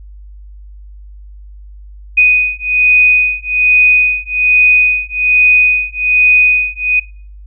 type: beating tone pair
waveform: sine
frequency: 2489 / 2490.2 Hz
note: D#7 / D#7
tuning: 0 / +1 cents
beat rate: 1.2 Hz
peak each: -10 dBFS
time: 2.17-7 s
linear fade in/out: 10 ms
effects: noise-tail reverb RT60 0.5 s tail -23 dB re dry + added 50 Hz sine -31 dBFS peak until 7.46 s